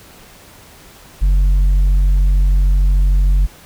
sine tone with tanh clipping, 46.67 Hz, F#1, 16 cents sharp, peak -10 dBFS, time 1.21-3.47 s, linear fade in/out 20 ms, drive 4 dB, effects pink hiss -42 dBFS RMS until 3.65 s

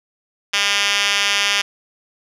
5% pulse tone with band-pass filter, 201.9 Hz, G#3, 49 cents flat, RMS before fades -18 dBFS, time 0.53-1.62 s, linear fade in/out 10 ms, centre 3700 Hz, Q 3.2, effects none

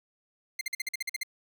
sawtooth tone bursts, 2093 Hz, C7, in tune, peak -26 dBFS, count 10, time 0.59-1.233 s, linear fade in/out 5 ms, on 22 ms, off 47 ms, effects none

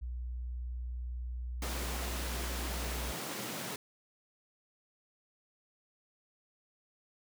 sine tone, 61 Hz, B1, 21 cents flat, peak -36 dBFS, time 0.01-3.13 s, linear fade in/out 20 ms
pink high-pass noise, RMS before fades -40 dBFS, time 1.62-3.76 s, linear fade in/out 2 ms, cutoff 140 Hz, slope 24 dB/octave
effects none

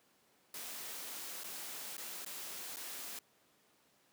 white noise with dropouts, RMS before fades -45 dBFS, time 0.54-3.19 s, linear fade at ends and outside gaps 2 ms, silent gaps 1.436-1.442 / 1.969-1.979 / 2.248-2.262 / 2.761-2.768 s, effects pink hiss -70 dBFS RMS until 4.12 s + high-pass 200 Hz 12 dB/octave

